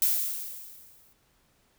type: noise with exponential decay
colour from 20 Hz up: violet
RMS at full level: -22 dBFS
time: 0.02-1.13 s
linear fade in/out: 2 ms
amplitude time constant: 240 ms
effects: pink hiss -67 dBFS RMS until 1.78 s